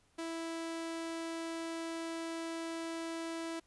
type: tone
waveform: sawtooth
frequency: 329.6 Hz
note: E4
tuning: in tune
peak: -34 dBFS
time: 0.18-3.6 s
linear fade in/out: 10 ms
effects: pink hiss -71 dBFS RMS until 3.66 s + resampled to 24000 Hz